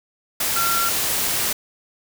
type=tone in noise; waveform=sine; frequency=1369 Hz; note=F6; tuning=35 cents flat; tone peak=-21 dBFS; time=0.56-0.89 s; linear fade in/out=5 ms; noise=white; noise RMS=-22 dBFS; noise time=0.4-1.53 s; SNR=-2 dB; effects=none